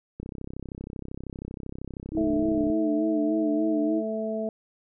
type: click train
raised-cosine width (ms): 3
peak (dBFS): -23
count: 83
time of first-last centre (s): 0.2-2.7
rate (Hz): 32.8
type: tone with vibrato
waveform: sine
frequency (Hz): 310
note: D#4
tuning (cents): -6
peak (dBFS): -23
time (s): 2.12-4.03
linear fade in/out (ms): 50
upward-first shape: sine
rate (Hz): 3.4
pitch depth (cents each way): 65
type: harmonic tone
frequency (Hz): 219.2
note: A3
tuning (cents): -6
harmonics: 1 / 2 / 3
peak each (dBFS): -31 / -33 / -30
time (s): 2.17-4.49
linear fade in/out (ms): 2
effects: none